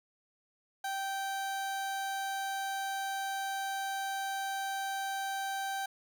30% pulse tone, 780 Hz, G5, 9 cents flat, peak -31 dBFS, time 0.84-5.86 s, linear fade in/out 5 ms, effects none

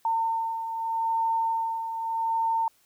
sine beating tone pair, 906 / 906.81 Hz, A#5 / A#5, -50 / -48 cents, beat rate 0.81 Hz, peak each -25 / -33 dBFS, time 0.05-2.68 s, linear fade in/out 2 ms, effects white hiss -64 dBFS RMS until 2.85 s

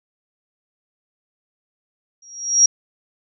sine tone with exponential growth, 5660 Hz, F8, 22 cents sharp, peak -6 dBFS, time 2.22-2.66 s, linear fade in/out 5 ms, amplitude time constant 95 ms, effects none

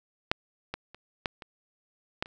clicks, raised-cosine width 0.3 ms, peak -7 / -17 / -30 / -12 / -26 / -13 / -30 dBFS, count 7, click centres 0.315 / 0.74 / 0.946 / 1.258 / 1.422 / 2.225 / 2.259 s, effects none

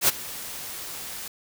white noise with ADSR envelope, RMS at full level -17 dBFS, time 0.01-1.28 s, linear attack 72 ms, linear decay 23 ms, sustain -19 dB, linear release 3 ms, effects none

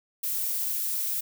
violet noise, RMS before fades -29 dBFS, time 0.23-1.21 s, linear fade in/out 10 ms, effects none

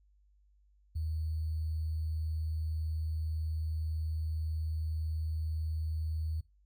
sine tone with sample-and-hold, 79.1 Hz, D#2, 29 cents sharp, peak -32 dBFS, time 0.95-6.41 s, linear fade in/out 10 ms, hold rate 4410 Hz, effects noise-tail reverb RT60 0.2 s tail -18 dB re dry + added 50 Hz sine -63 dBFS peak until 6.65 s

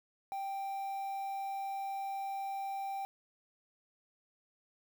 triangle tone with quantisation, 784 Hz, G5, in tune, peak -34 dBFS, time 0.32-3.05 s, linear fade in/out 0 ms, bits 9, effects none

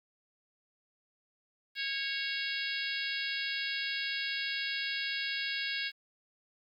harmonic tone with a mistuned harmonic, 553 Hz, C#5, 4 cents flat, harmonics 3 / 4 / 5 / 6 / 7 / 8 / 9, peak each -38 / -39 / -40 / -41 / -41 / -42 / -43 dBFS, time 1.75-5.92 s, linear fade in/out 50 ms, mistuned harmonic 3, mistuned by -21 cents, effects 11-bit

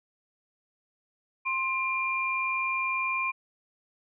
sine tone pair together, 1049.7 / 2390 Hz, C6 / D7, +5 / +30 cents, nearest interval octave + major second, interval 1425 cents, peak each -30 / -28 dBFS, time 1.45-3.32 s, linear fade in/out 20 ms, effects none

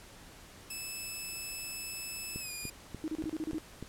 5% pulse tone with pitch glide, 2615 to 2440 Hz, E7 to D#7, -15 to -34 cents, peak -29 dBFS, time 0.7-2.7 s, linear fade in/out 5 ms, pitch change -119 cents, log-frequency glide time 2.4-2.51 s
click train, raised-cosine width 3 ms, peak -27 dBFS, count 6, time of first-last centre 2.36-3.826 s, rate 3.41 Hz
sine tone bursts, 313.7 Hz, D#4, 14 cents sharp, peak -32 dBFS, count 8, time 3.04-3.583 s, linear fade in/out 0 ms, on 39 ms, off 33 ms
effects pink hiss -53 dBFS RMS until 3.88 s + low-pass 12000 Hz 12 dB/octave

